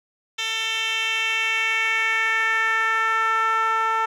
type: tone with band-pass filter sweep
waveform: 10% pulse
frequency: 446.4 Hz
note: A4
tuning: 25 cents sharp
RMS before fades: -22 dBFS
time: 0.38-4.06 s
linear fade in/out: 10 ms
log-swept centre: 3700 to 1100 Hz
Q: 2.7
effects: none